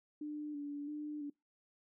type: tone with vibrato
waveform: sine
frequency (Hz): 293.7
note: D4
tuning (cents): 0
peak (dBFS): -39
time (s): 0.21-1.3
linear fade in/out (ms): 5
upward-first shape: square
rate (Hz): 1.5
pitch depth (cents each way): 30
effects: noise-tail reverb RT60 0.2 s tail -24 dB re dry

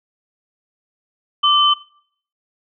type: tone pair together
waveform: sine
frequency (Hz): 1174.7 / 3059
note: D6 / G7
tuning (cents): 0 / -43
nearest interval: octave + perfect fourth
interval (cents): 1657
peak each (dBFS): -14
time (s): 1.43-1.74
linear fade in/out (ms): 10
effects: noise-tail reverb RT60 0.6 s tail -20 dB re dry

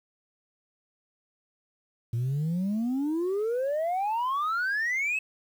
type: exponential sweep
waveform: sine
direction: up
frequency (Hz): 113.2 to 2637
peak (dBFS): -23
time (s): 2.13-5.19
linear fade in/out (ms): 5
effects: tanh soft clip ceiling -24 dBFS + 9-bit

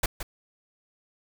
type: noise with echo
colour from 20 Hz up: pink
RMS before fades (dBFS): -23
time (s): 0.03-0.06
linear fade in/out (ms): 5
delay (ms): 170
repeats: 1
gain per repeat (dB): -10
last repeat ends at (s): 0.23
effects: none

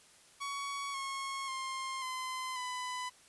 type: tone with pitch steps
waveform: sawtooth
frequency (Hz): 1121 / 1089.7 / 1059.3 / 1029.7 / 1001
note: C#6 / C#6 / C6 / C6 / B5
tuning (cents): +19 / -30 / +21 / -28 / +23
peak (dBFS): -33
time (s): 0.4-3.1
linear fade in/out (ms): 20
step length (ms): 540
effects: white hiss -61 dBFS RMS until 3.28 s + resampled to 24000 Hz

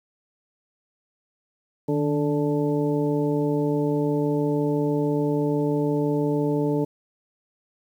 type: harmonic tone with a mistuned harmonic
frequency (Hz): 146.1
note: D3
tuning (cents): -9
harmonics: 1 / 2 / 3 / 4 / 6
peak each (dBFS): -26 / -24 / -25 / -32 / -35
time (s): 1.88-6.85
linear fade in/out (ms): 10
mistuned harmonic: 1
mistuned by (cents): +64
effects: 9-bit

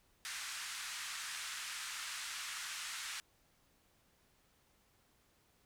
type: band-pass noise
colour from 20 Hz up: pink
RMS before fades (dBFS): -44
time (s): 0.25-3.2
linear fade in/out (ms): 0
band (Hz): 1300 to 10000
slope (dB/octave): 24
effects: pink hiss -72 dBFS RMS until 5.65 s

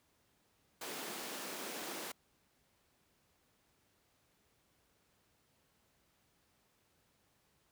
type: high-pass noise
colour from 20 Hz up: pink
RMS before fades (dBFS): -44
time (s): 0.81-2.12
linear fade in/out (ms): 5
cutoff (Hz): 230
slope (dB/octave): 24
effects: pink hiss -74 dBFS RMS until 7.71 s + high-pass 60 Hz 12 dB/octave

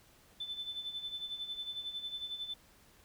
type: tone with tremolo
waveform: sine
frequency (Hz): 3520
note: A7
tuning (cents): 0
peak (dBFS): -35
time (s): 0.4-2.54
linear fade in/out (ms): 5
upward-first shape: sine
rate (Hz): 11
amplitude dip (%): 70
effects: tanh soft clip ceiling -31 dBFS + pink hiss -63 dBFS RMS until 3.04 s

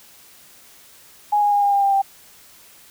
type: tone with pitch steps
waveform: sine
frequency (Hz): 830.6 / 823 / 815.4 / 807.9 / 800.5 / 793.1 / 785.8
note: G#5 / G#5 / G#5 / G#5 / G5 / G5 / G5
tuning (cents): 0 / -16 / -32 / -48 / +36 / +20 / +4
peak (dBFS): -14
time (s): 1.32-2.02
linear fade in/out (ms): 10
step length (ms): 100
effects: white hiss -48 dBFS RMS until 2.9 s

